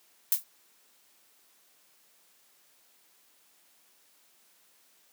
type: noise with exponential decay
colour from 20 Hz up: violet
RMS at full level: -19 dBFS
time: 0.32-0.44 s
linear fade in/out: 2 ms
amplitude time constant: 26 ms
effects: white hiss -64 dBFS RMS until 5.12 s + high-pass 200 Hz 12 dB/octave